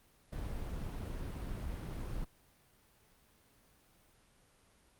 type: noise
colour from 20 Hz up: brown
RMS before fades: -40 dBFS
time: 0.32-2.25 s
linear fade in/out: 10 ms
effects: pink hiss -67 dBFS RMS until 4.99 s + Opus 32 kbps